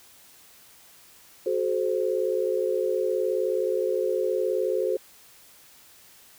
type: chord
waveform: sine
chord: F# diminished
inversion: none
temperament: equal with one note detuned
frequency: 370 / 429.2 / 523.3 Hz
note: F#4 / A4 / C5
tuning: 0 / -43 / 0 cents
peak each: -27 dBFS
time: 1.46-4.97 s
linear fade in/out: 5 ms
effects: white hiss -53 dBFS RMS until 6.38 s